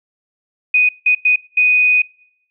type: tone bursts at uneven times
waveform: sine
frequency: 2489 Hz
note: D#7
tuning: in tune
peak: -9 dBFS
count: 4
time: 0.74-0.89 / 1.06-1.15 / 1.25-1.36 / 1.57-2.02 s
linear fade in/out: 5 ms
effects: noise-tail reverb RT60 0.8 s tail -25 dB re dry